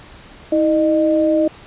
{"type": "tone pair together", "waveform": "sine", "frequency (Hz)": [321.3, 611.8], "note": ["E4", "D#5"], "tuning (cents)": [-44, -29], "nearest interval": "major seventh", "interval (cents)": 1115, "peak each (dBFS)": -15, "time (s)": [0.52, 1.48], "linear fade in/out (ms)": 5, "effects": ["pink hiss -41 dBFS RMS until 1.66 s", "resampled to 8000 Hz"]}